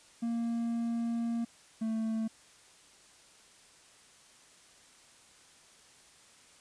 triangle tone pair in turn, 232.6 / 222.2 Hz, A#3 / A3, -4 / +17 cents, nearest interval minor second, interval 79 cents, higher first, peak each -28 dBFS, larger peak neither, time 0.22-1.45 / 1.81-2.28 s, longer first, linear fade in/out 10 ms, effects white hiss -59 dBFS RMS until 6.6 s + resampled to 22050 Hz

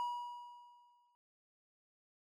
triangle tone with exponential decay, 966 Hz, B5, 39 cents flat, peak -32 dBFS, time 0-1.15 s, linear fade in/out 0 ms, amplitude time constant 250 ms, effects none

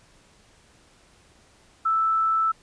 sine tone, 1318.5 Hz, E6, in tune, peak -19 dBFS, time 1.85-2.52 s, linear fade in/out 10 ms, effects pink hiss -57 dBFS RMS until 2.62 s + resampled to 22050 Hz

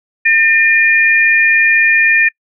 sine tone pair together, 1809 / 2415 Hz, A6 / D7, +48 / +48 cents, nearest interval perfect fourth, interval 500 cents, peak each -10 dBFS, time 0.25-2.29 s, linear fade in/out 10 ms, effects noise-tail reverb RT60 0.1 s tail -26 dB re dry

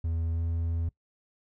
triangle tone with pitch glide, 82.41 to 83.32 Hz, E2 to E2, 0 to +19 cents, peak -25 dBFS, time 0.04-0.89 s, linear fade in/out 5 ms, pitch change +19 cents, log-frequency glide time 0.32-0.4 s, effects noise-tail reverb RT60 0.1 s tail -21 dB re dry

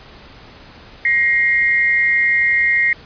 sine tone pair together, 1889.6 / 2121 Hz, A#6 / C7, +23 / +23 cents, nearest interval major second, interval 200 cents, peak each -15 dBFS, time 1.05-2.93 s, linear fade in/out 2 ms, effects pink hiss -41 dBFS RMS until 3.05 s + resampled to 11025 Hz

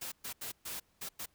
white noise bursts at uneven times, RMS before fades -41 dBFS, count 6, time 0.01-0.12 / 0.24-0.33 / 0.41-0.52 / 0.65-0.8 / 1.01-1.09 / 1.19-1.26 s, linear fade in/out 10 ms, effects pink hiss -72 dBFS RMS until 1.34 s

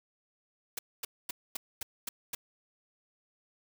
white noise bursts, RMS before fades -36 dBFS, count 7, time 0.77-2.35 s, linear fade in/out 5 ms, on 20 ms, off 240 ms, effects none

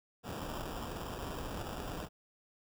pink noise with sample-and-hold, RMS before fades -41 dBFS, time 0.23-2.09 s, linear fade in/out 50 ms, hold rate 2100 Hz, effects none

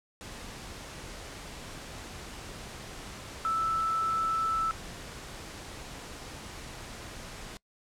sine tone in noise, 1318.5 Hz, E6, in tune, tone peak -26 dBFS, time 3.45-4.71 s, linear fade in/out 0 ms, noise pink, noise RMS -43 dBFS, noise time 0.21-7.57 s, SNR +14 dB, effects noise-tail reverb RT60 0.1 s tail -24 dB re dry + low-pass 9000 Hz 12 dB/octave

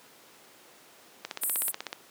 click train, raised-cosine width 0.2 ms, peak -16 dBFS, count 12, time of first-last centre 1.25-1.929 s, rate 16.2 Hz
white band-pass noise, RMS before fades -30 dBFS, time 1.41-1.72 s, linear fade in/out 20 ms, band 8000 to 15000 Hz, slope 96 dB/octave
effects pink hiss -54 dBFS RMS until 2.1 s + high-pass 300 Hz 12 dB/octave

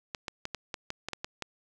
clicks, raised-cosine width 0.2 ms, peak -17 dBFS, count 10, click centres 0.148 / 0.282 / 0.454 / 0.547 / 0.742 / 0.904 / 1.086 / 1.133 / 1.245 / 1.423 s, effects none

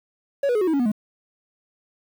triangle tone with pitch steps, 559 / 486.6 / 423.6 / 368.8 / 321.1 / 279.5 / 243.3 / 211.8 Hz, C#5 / B4 / G#4 / F#4 / E4 / C#4 / B3 / G#3, +14 / -26 / +34 / -6 / -45 / +14 / -26 / +34 cents, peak -16 dBFS, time 0.43-0.918 s, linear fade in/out 5 ms, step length 61 ms, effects 8-bit

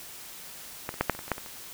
clicks, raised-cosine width 0.5 ms, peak -16 / -26 / -8 / -7 / -25 / -24 / -26 / -10 / -23 / -29 dBFS, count 10, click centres 0.891 / 0.941 / 1.01 / 1.097 / 1.15 / 1.191 / 1.28 / 1.317 / 1.381 / 1.462 s, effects white hiss -44 dBFS RMS until 1.73 s

